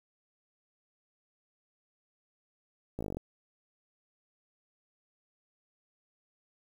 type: slowing click train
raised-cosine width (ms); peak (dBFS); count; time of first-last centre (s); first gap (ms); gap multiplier
2; -23; 10; 2.99-3.17; 17; 1.04
effects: 9-bit